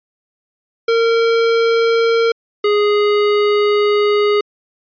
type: tone pair in turn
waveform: square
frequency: 459.2 / 414.7 Hz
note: A#4 / G#4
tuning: -26 / -3 cents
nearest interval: major second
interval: 177 cents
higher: first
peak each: -12 dBFS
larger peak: neither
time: 0.88-2.32 / 2.64-4.41 s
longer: second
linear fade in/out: 5 ms
effects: resampled to 11025 Hz